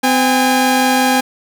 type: tone pair together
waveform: sawtooth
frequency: 255.5 / 812 Hz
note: C4 / G#5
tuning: -41 / -39 cents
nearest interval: octave + minor sixth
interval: 2002 cents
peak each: -10 dBFS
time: 0.03-1.21 s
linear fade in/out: 10 ms
effects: none